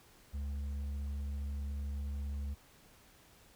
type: tone with hard clipping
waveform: sine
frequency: 70.8 Hz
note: C#2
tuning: 37 cents sharp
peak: -37 dBFS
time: 0.33-2.55 s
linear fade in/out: 20 ms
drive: 4 dB
effects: pink hiss -62 dBFS RMS until 3.55 s